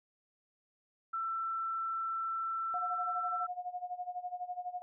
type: tone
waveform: sine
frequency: 1337 Hz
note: E6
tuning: 24 cents sharp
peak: -33 dBFS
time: 1.13-3.47 s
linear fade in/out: 10 ms
type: tone with tremolo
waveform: sine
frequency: 720 Hz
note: F#5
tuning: 47 cents flat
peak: -34 dBFS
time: 2.74-4.82 s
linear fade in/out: 0 ms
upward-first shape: sine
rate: 12 Hz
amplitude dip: 85%
effects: none